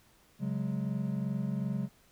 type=chord; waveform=triangle; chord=C# suspended fourth; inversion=none; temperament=equal with one note detuned; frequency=137.08 / 185 / 207.7 Hz; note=C#3 / F#3 / G#3; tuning=-19 / 0 / 0 cents; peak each=-33 dBFS; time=0.39-1.89 s; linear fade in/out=50 ms; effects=pink hiss -64 dBFS RMS until 2.11 s